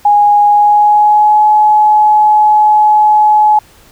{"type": "tone with pitch glide", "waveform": "sine", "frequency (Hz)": [826, 848.7], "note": ["G#5", "G#5"], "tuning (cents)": [-10, 37], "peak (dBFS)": -4, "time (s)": [0.05, 3.59], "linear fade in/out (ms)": 5, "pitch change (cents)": 47, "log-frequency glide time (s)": [0.46, 1.45], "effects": ["pink hiss -43 dBFS RMS until 3.91 s"]}